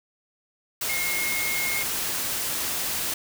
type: tone in noise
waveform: sine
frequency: 2152 Hz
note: C7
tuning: 48 cents sharp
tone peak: -27 dBFS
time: 0.89-1.83 s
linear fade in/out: 5 ms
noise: white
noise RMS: -28 dBFS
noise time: 0.81-3.14 s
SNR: -2 dB
effects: none